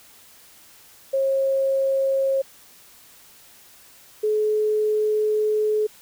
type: tone pair in turn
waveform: sine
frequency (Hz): 540 / 427.2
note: C#5 / G#4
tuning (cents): -45 / +49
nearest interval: major third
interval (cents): 406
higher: first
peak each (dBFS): -18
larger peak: neither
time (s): 1.13-2.42 / 4.23-5.87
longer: second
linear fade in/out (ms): 10
effects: white hiss -50 dBFS RMS until 6.01 s